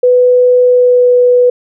sine tone with pitch glide, 496.9 to 493.2 Hz, B4 to B4, +11 to -2 cents, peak -4 dBFS, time 0.03-1.5 s, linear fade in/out 5 ms, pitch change -13 cents, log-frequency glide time 0.62-1.12 s, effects none

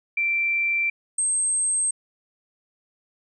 sine tone pair in turn, 2349 / 8371 Hz, D7 / C9, 0 / 0 cents, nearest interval octave + minor seventh, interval 2200 cents, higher second, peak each -20 dBFS, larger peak neither, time 0.17-0.9 / 1.18-1.91 s, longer neither, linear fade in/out 5 ms, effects none

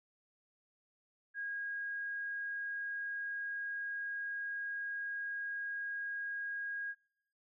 sine tone, 1636 Hz, G#6, 26 cents flat, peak -37 dBFS, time 1.34-6.95 s, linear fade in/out 50 ms, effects noise-tail reverb RT60 0.8 s tail -25 dB re dry

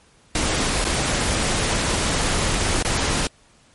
pink noise with dropouts, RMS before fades -21 dBFS, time 0.35-3.27 s, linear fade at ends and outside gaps 2 ms, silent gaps 0.844-0.85 / 2.826-2.848 s, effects pink hiss -55 dBFS RMS until 3.74 s + MP3 48 kbps

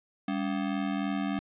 square ring-modulated tone, 241 Hz, B3, 42 cents flat, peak -26 dBFS, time 0.28-1.39 s, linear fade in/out 0 ms, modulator 41.6 Hz, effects resampled to 8000 Hz + 11-bit

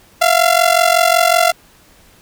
sawtooth ring-modulated tone, 686 Hz, F5, 31 cents flat, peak -3 dBFS, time 0.21-1.52 s, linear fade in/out 10 ms, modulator 22.7 Hz, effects pink hiss -48 dBFS RMS until 2.21 s

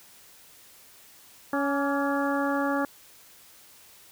harmonic tone with a mistuned harmonic, 280 Hz, C#4, 18 cents sharp, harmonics 1 / 2 / 3 / 4 / 5 / 6, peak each -27 / -30 / -32 / -33 / -34 / -35 dBFS, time 1.53-2.85 s, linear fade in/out 2 ms, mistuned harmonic 4, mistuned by +51 cents, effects white hiss -53 dBFS RMS until 4.11 s

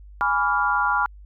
sine chord, G# diminished seventh, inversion none, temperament equal with one note detuned, 830.6 / 987.8 / 1152.5 / 1396.9 Hz, G#5 / B5 / D6 / F6, 0 / 0 / -33 / 0 cents, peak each -25 / -24 / -26 / -22 dBFS, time 0.21-1.06 s, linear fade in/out 0 ms, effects added 50 Hz sine -41 dBFS peak until 1.25 s

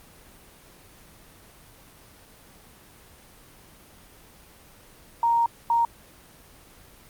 sine tone bursts at uneven times, 932.3 Hz, A#5, in tune, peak -18 dBFS, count 2, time 5.23-5.46 / 5.7-5.85 s, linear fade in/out 2 ms, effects pink hiss -51 dBFS RMS until 7.09 s + Opus 24 kbps

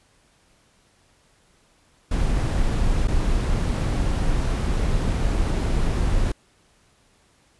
brown noise with dropouts, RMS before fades -21 dBFS, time 2.11-6.32 s, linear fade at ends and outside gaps 5 ms, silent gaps 3.074-3.081 s, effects pink hiss -60 dBFS RMS until 7.59 s + resampled to 24000 Hz

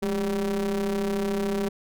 square ring-modulated tone, 95.4 Hz, G2, 47 cents flat, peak -22 dBFS, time 0.02-1.69 s, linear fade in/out 10 ms, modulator 303 Hz, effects none

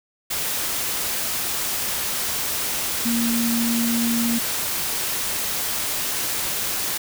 sine tone in noise, 233.1 Hz, A#3, in tune, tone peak -20 dBFS, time 3.05-4.39 s, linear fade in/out 10 ms, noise white, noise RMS -25 dBFS, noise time 0.3-6.98 s, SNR +2 dB, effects none

